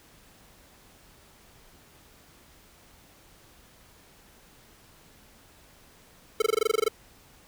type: tone bursts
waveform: square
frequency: 440 Hz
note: A4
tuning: in tune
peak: -20 dBFS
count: 12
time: 6.4-6.883 s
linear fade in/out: 5 ms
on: 21 ms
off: 21 ms
effects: pink hiss -56 dBFS RMS until 7.47 s